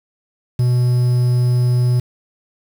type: tone with quantisation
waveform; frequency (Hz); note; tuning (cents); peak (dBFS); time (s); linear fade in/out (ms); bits
triangle; 123.47; B2; 0; -10; 0.59-2; 5; 6
effects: none